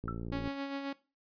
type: click train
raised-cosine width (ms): 3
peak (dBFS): -27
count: 26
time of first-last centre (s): 0.04-0.476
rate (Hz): 57.4
type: tone with exponential decay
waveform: sine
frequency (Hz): 1333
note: E6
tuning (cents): +19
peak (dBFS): -32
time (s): 0.08-0.2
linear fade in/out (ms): 1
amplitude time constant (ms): 24
type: tone with tremolo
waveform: sawtooth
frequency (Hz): 277.2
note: C#4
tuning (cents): 0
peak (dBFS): -30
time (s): 0.32-0.93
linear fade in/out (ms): 5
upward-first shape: sine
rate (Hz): 7.5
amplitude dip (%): 45
effects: noise-tail reverb RT60 0.3 s tail -18 dB re dry + resampled to 11025 Hz